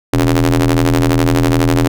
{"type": "ring-modulated tone", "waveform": "sawtooth", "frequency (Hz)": 82.41, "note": "E2", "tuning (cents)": 0, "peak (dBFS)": -3, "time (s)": [0.13, 1.88], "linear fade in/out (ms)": 5, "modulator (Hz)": 200, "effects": []}